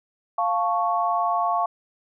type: chord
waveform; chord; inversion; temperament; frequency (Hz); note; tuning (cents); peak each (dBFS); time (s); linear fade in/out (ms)
sine; F augmented; none; equal; 698.5 / 880 / 1108.7; F5 / A5 / C#6; 0 / 0 / 0; -23 / -27 / -24; 0.38-1.66; 5
effects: none